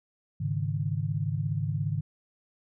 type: chord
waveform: sine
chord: Ab suspended fourth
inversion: none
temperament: equal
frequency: 103.83 / 138.59 / 155.56 Hz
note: Ab2 / Db3 / Eb3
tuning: 0 / 0 / 0 cents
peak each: -31 dBFS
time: 0.4-2.01 s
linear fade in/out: 10 ms
effects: none